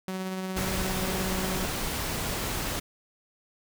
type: tone with tremolo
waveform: sawtooth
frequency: 187.7 Hz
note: F#3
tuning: 25 cents sharp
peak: -26 dBFS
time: 0.08-1.65 s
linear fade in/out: 0 ms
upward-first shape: sine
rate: 17 Hz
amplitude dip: 25%
type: noise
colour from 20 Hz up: pink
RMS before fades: -31 dBFS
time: 0.56-2.8 s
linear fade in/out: 10 ms
effects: none